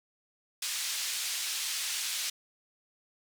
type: band-pass noise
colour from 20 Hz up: pink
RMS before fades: -34 dBFS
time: 0.62-2.3 s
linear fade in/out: 5 ms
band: 3100 to 10000 Hz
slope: 12 dB/octave
effects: none